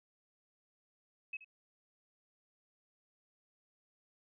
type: tone with echo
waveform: sine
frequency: 2571 Hz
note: E7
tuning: 44 cents flat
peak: -38 dBFS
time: 1.33-1.37 s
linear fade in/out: 5 ms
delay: 76 ms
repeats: 1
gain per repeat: -14 dB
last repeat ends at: 1.446 s
effects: none